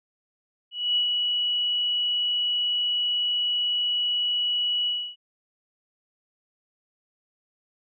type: tone with ADSR envelope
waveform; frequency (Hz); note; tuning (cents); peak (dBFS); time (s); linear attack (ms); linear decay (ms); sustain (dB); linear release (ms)
sine; 2934; F#7; -15; -19; 0.71-5.16; 250; 100; -3; 290
effects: none